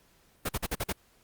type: noise bursts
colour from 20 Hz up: pink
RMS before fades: -30 dBFS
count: 6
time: 0.45-0.927 s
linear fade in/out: 10 ms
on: 42 ms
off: 45 ms
effects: pink hiss -64 dBFS RMS until 1.23 s + Opus 48 kbps